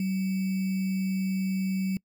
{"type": "tone with sample-and-hold", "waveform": "sine", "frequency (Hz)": 190, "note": "F#3", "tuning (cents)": 46, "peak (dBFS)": -25, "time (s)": [0, 1.97], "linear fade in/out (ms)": 2, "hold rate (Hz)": 2450, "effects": ["noise-tail reverb RT60 0.1 s tail -25 dB re dry"]}